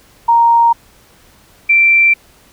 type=tone pair in turn; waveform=sine; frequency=932.3 / 2349 Hz; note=A#5 / D7; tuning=0 / 0 cents; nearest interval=octave + major third; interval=1600 cents; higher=second; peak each=-6 dBFS; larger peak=neither; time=0.28-0.73 / 1.69-2.14 s; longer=neither; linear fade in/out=10 ms; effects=pink hiss -47 dBFS RMS until 2.52 s